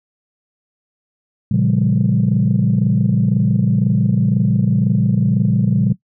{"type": "chord", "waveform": "sine", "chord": "G half-diminished seventh", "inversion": "first", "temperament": "equal with one note detuned", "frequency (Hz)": [116.54, 138.59, 174.61, 200.5], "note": ["Bb2", "Db3", "F3", "G3"], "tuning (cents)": [0, 0, 0, 39], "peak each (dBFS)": -17, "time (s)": [1.51, 5.93], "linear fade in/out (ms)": 5, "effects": ["noise-tail reverb RT60 0.1 s tail -17 dB re dry", "tanh soft clip ceiling -5 dBFS"]}